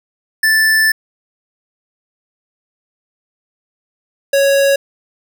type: tone pair in turn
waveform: square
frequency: 1760 / 554.4 Hz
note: A6 / C#5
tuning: 0 / 0 cents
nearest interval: octave + minor sixth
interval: 2000 cents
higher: first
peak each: -10 dBFS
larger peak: neither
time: 0.43-0.92 / 4.33-4.76 s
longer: first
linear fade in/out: 5 ms
effects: none